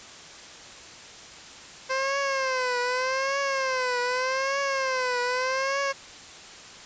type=tone with vibrato; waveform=15% pulse; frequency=522 Hz; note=C5; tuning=4 cents flat; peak=-18 dBFS; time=1.89-5.93 s; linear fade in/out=20 ms; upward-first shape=triangle; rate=0.83 Hz; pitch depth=120 cents each way; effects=white hiss -44 dBFS RMS until 6.85 s + resampled to 16000 Hz